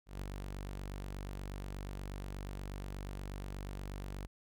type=tone with ADSR envelope; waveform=sawtooth; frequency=48.34 Hz; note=G1; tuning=23 cents flat; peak=-34 dBFS; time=0.06-4.27 s; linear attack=160 ms; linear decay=4 ms; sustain=-3 dB; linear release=12 ms; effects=none